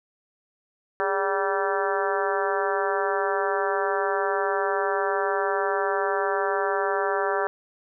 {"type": "harmonic tone with a mistuned harmonic", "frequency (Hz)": 193.6, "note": "G3", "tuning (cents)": -21, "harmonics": [2, 3, 4, 5, 6, 7, 8, 9], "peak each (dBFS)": [-27, -29, -30, -31, -32, -32, -33, -34], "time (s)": [1, 7.47], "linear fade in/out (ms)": 0, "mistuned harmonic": 2, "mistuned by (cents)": 87, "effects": []}